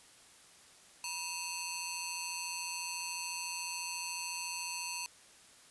10% pulse ring-modulated tone, 1760 Hz, A6, in tune, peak -25 dBFS, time 1.04-5.06 s, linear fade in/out 0 ms, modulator 793 Hz, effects white hiss -59 dBFS RMS until 5.7 s + resampled to 24000 Hz

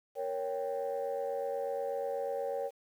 sine chord, G diminished, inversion first, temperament equal, 466.2 / 554.4 / 784 Hz, Bb4 / Db5 / G5, 0 / 0 / 0 cents, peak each -36 / -34 / -39 dBFS, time 0.15-2.71 s, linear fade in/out 50 ms, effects tanh soft clip ceiling -26 dBFS + 10-bit

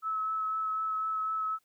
sine tone with vibrato, 1296 Hz, E6, 30 cents flat, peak -29 dBFS, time 0.02-1.59 s, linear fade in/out 50 ms, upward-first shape sine, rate 4 Hz, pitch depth 13 cents each way, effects white hiss -74 dBFS RMS until 1.64 s

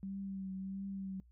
sine tone with vibrato, 192.9 Hz, G3, 28 cents flat, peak -39 dBFS, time 0.03-1.2 s, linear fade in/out 0 ms, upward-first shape triangle, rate 1.5 Hz, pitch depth 35 cents each way, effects noise-tail reverb RT60 0.1 s tail -24 dB re dry + added 60 Hz sine -60 dBFS peak until 1.31 s

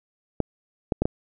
clicks, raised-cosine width 2 ms, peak -8 dBFS, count 4, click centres 0.403 / 0.922 / 1.02 / 1.055 s, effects none

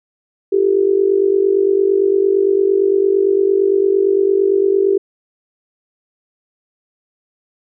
sine tone with amplitude modulation, 392 Hz, G4, in tune, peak -7 dBFS, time 0.52-4.98 s, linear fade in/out 10 ms, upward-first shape sine, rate 48.8 Hz, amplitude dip 80%, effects none

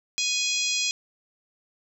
harmonic tone, 830.6 Hz, G#5, in tune, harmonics 3 / 4 / 5 / 6 / 7 / 8 / 9, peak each -29 / -30 / -31 / -32 / -32 / -33 / -34 dBFS, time 0.18-0.91 s, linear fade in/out 0 ms, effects 9-bit

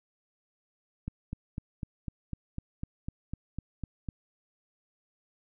click train, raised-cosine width 5 ms, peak -22 dBFS, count 13, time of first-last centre 1.08-4.088 s, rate 3.99 Hz, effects none

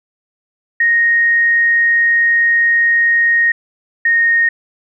sine tone pair in turn, 1864.7 / 1854.1 Hz, A#6 / A#6, 0 / -10 cents, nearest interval unison, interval 10 cents, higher first, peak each -9 dBFS, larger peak neither, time 0.8-3.52 / 4.05-4.49 s, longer first, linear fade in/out 5 ms, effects none

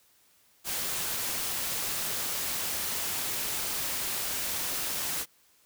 white noise, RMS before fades -32 dBFS, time 0.64-5.26 s, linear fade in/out 50 ms, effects white hiss -64 dBFS RMS until 5.65 s

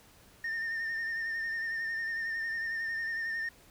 sine tone with vibrato, 1817 Hz, A#6, 45 cents flat, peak -29 dBFS, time 0.44-3.49 s, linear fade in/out 5 ms, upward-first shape sine, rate 11 Hz, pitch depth 34 cents each way, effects tanh soft clip ceiling -31 dBFS + pink hiss -59 dBFS RMS until 3.7 s

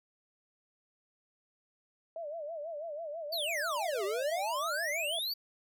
sine tone with vibrato, 627 Hz, D#5, 13 cents sharp, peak -37 dBFS, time 2.16-5.19 s, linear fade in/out 2 ms, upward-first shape sine, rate 6.1 Hz, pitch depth 140 cents each way
square exponential two-way sweep, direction down then up, 4700 to 376.7 to 4700 Hz, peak -33 dBFS, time 3.32-5.34 s, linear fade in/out 10 ms, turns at 4.04 s
effects none

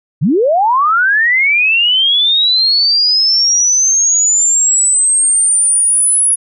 sine linear sweep, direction up, 116.54 to 10440 Hz, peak -8 dBFS, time 0.21-6.36 s, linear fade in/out 20 ms, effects none

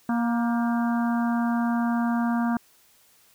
harmonic tone with a mistuned harmonic, 235.4 Hz, A#3, 17 cents sharp, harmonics 1 / 3 / 4 / 5 / 6 / 7, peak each -22 / -32 / -34 / -36 / -38 / -39 dBFS, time 0.09-2.57 s, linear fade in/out 2 ms, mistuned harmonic 7, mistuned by -55 cents, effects white hiss -59 dBFS RMS until 3.34 s

